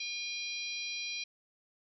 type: harmonic tone with a mistuned harmonic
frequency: 807 Hz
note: G#5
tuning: 50 cents flat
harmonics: 3 / 4 / 5 / 6 / 7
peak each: -39 / -45 / -41 / -46 / -45 dBFS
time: 0-1.24 s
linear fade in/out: 5 ms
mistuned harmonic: 6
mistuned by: -17 cents
effects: none